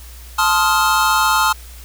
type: chord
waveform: square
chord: F dominant seventh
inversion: first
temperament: just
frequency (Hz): 873.1 / 1047.7 / 1257.2 / 1396.9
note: A5 / C6 / Eb6 / F6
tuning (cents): -14 / +2 / +18 / 0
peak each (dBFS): -19 / -20 / -19 / -19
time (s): 0.38-1.53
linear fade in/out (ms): 10
effects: added 60 Hz sine -35 dBFS peak until 1.84 s + white hiss -42 dBFS RMS until 1.84 s